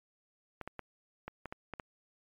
clicks, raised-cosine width 0.5 ms, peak -25 dBFS, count 8, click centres 0.613 / 0.676 / 0.793 / 1.28 / 1.457 / 1.525 / 1.737 / 1.798 s, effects MP3 96 kbps

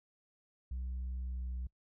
sine tone with pitch glide, 63 to 62.24 Hz, B1 to B1, +35 to +14 cents, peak -34 dBFS, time 0.71-1.67 s, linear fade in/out 5 ms, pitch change -21 cents, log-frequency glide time 1.2-1.53 s, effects noise-tail reverb RT60 0.1 s tail -25 dB re dry + tanh soft clip ceiling -35 dBFS

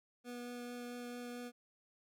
25% pulse tone with vibrato, 243.2 Hz, B3, 26 cents flat, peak -40 dBFS, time 0.24-1.52 s, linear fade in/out 50 ms, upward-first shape triangle, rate 4.5 Hz, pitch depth 9 cents each way, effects none

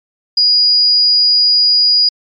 sine tone, 4894 Hz, D#8, 29 cents flat, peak -7 dBFS, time 0.37-2.09 s, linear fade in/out 5 ms, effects MP3 48 kbps

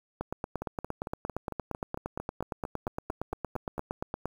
two click trains, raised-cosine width 1 ms, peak -21 / -18 dBFS, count 15 / 36, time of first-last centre 0.62-3.78 / 0.21-4.256 s, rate 4.43 / 8.65 Hz, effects 8-bit

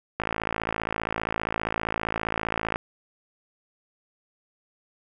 click train, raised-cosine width 0.5 ms, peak -11 dBFS, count 142, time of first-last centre 0.2-2.759 s, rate 55.1 Hz, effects none

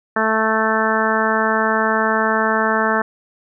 harmonic tone, 220 Hz, A3, in tune, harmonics 1 / 2 / 3 / 4 / 5 / 6 / 7 / 8, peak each -23 / -23 / -23 / -23 / -23 / -23 / -23 / -23 dBFS, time 0.16-3.02 s, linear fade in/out 5 ms, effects none

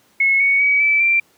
sine tone with pitch steps, 2184 / 2226 / 2269 / 2313 / 2357 Hz, C#7 / C#7 / C#7 / D7 / D7, -26 / +7 / +40 / -27 / +6 cents, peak -12 dBFS, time 0.2-1.2 s, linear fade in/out 5 ms, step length 200 ms, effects pink hiss -56 dBFS RMS until 1.37 s + high-pass 150 Hz 12 dB/octave

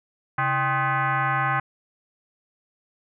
sine tone with frequency modulation, 135.4 Hz, C#3, 40 cents flat, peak -20 dBFS, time 0.38-1.6 s, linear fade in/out 5 ms, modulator 462 Hz, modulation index 3.6, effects none

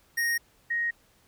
square / sine tone pair in turn, 1864.7 / 1874.1 Hz, A#6 / A#6, 0 / +9 cents, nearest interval unison, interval 9 cents, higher second, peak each -25 dBFS, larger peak neither, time 0.17-0.38 / 0.7-0.91 s, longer neither, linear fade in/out 10 ms, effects pink hiss -63 dBFS RMS until 1.27 s

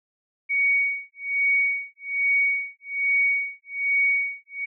sine tone with tremolo, 2241 Hz, C#7, 18 cents sharp, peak -17 dBFS, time 0.49-4.66 s, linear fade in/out 20 ms, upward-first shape sine, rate 1.2 Hz, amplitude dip 100%, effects none

